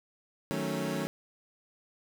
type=chord; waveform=25% pulse; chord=D# half-diminished seventh; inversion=none; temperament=equal; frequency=155.56 / 185 / 220 / 277.2 Hz; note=D#3 / F#3 / A3 / C#4; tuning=0 / 0 / 0 / 0 cents; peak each=-33 dBFS; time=0.51-1.07 s; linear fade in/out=0 ms; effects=none